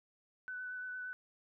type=tone with vibrato; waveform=sine; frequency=1498 Hz; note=F#6; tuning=21 cents sharp; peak=-40 dBFS; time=0.48-1.13 s; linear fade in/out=0 ms; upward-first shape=sine; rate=8.7 Hz; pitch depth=15 cents each way; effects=none